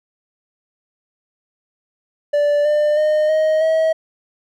triangle tone with pitch steps, 584 / 597.7 / 611.6 / 625.9 / 640.5 Hz, D5 / D5 / D#5 / D#5 / E5, -10 / +30 / -30 / +10 / -50 cents, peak -11 dBFS, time 2.33-3.93 s, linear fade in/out 10 ms, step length 320 ms, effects none

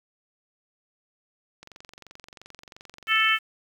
click train, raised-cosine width 0.2 ms, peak -27 dBFS, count 39, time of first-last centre 1.63-3.289 s, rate 22.9 Hz
harmonic tone, 440 Hz, A4, in tune, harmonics 3 / 4 / 5 / 6 / 7, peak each -25 / -25 / -25 / -25 / -25 dBFS, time 3.07-3.39 s, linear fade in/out 50 ms
effects 8-bit

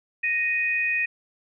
sine tone pair together, 1864.6 / 2489 Hz, A#6 / D#7, 0 / 0 cents, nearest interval perfect fourth, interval 500 cents, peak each -26 / -23 dBFS, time 0.23-1.06 s, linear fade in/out 10 ms, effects none

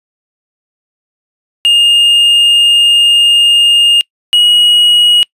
triangle tone pair in turn, 2830 / 2899 Hz, F7 / F#7, +22 / -36 cents, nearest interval unison, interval 42 cents, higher second, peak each -3 dBFS, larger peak neither, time 1.65-4.01 / 4.33-5.23 s, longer first, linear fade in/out 0 ms, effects noise-tail reverb RT60 0.1 s tail -26 dB re dry + resampled to 32000 Hz

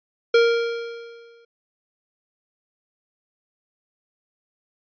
square tone with exponential decay, 466.2 Hz, A#4, in tune, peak -12 dBFS, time 0.34-1.45 s, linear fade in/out 5 ms, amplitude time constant 240 ms, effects resampled to 11025 Hz

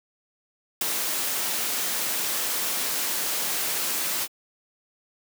white noise with ADSR envelope, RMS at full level -22 dBFS, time 0.81-4.28 s, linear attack 4 ms, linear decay 13 ms, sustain -5 dB, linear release 50 ms, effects high-pass 200 Hz 12 dB/octave

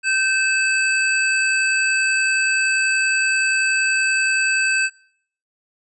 square tone pair together, 1550.7 / 2608 Hz, G6 / E7, -19 / -19 cents, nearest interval major sixth, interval 900 cents, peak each -20 dBFS, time 0.03-4.9 s, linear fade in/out 50 ms, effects noise-tail reverb RT60 0.6 s tail -22 dB re dry + resampled to 22050 Hz

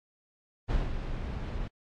brown noise with ADSR envelope, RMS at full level -26 dBFS, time 0.68-1.68 s, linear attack 29 ms, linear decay 180 ms, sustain -8 dB, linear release 11 ms, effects low-pass 4000 Hz 12 dB/octave + AAC 48 kbps

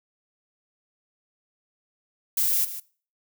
violet noise with echo, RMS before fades -23 dBFS, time 2.37-2.65 s, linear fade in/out 5 ms, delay 150 ms, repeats 1, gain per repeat -12 dB, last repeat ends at 2.8 s, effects noise-tail reverb RT60 0.4 s tail -20 dB re dry

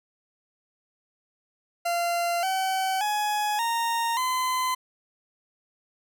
40% pulse tone with pitch steps, 690 / 761.2 / 839.7 / 926.4 / 1022 Hz, F5 / F#5 / G#5 / A#5 / C6, -21 / +49 / +19 / -11 / -41 cents, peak -23 dBFS, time 1.85-4.75 s, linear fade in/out 10 ms, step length 580 ms, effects none

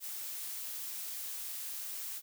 blue noise, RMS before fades -41 dBFS, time 0-2.22 s, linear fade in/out 50 ms, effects none

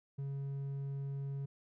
sine tone with hard clipping, 138.59 Hz, C#3, in tune, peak -38 dBFS, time 0.18-1.46 s, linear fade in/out 10 ms, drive 3 dB, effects none

